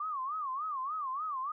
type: tone with vibrato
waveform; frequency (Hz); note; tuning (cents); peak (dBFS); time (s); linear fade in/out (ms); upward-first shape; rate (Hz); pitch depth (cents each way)
sine; 1148; D6; -40; -33; 0-1.52; 5; sine; 3.4; 190
effects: none